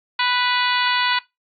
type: harmonic tone with a mistuned harmonic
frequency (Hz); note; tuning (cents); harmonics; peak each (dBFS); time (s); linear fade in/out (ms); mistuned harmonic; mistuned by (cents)
493.9; B4; 0; 2 / 3 / 4 / 5 / 6 / 7 / 8 / 9; -22 / -24 / -25 / -26 / -27 / -27 / -28 / -29; 0.19-1.19; 5; 6; -21
effects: noise-tail reverb RT60 0.2 s tail -21 dB re dry + AAC 48 kbps